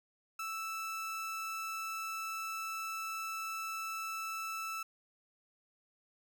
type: tone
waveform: 30% pulse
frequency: 1318.5 Hz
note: E6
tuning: in tune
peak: -35 dBFS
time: 0.39-4.83 s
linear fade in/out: 5 ms
effects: none